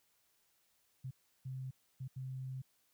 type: tone bursts at uneven times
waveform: sine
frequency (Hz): 130.81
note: C3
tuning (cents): 0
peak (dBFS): -40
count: 4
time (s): 1.04-1.11 / 1.45-1.71 / 2-2.08 / 2.16-2.62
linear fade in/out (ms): 10
effects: white hiss -75 dBFS RMS until 2.93 s